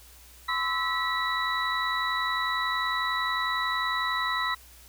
sine tone cluster, 1018 / 1109 / 1307 / 1946 / 3927 Hz, C6 / C#6 / E6 / B6 / B7, -48 / 0 / -15 / -26 / -11 cents, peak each -31 / -38 / -31 / -30 / -33 dBFS, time 0.48-4.55 s, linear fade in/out 10 ms, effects added 60 Hz sine -53 dBFS peak until 4.88 s + white hiss -53 dBFS RMS until 4.88 s

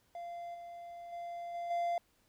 triangle tone with level steps, 691 Hz, F5, 19 cents flat, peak -39 / -43 / -38 / -35 / -29 dBFS, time 0.15-1.98 s, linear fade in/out 2 ms, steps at 0.54 / 1.12 / 1.54 / 1.7 s, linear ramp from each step 10 ms, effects pink hiss -72 dBFS RMS until 2.28 s

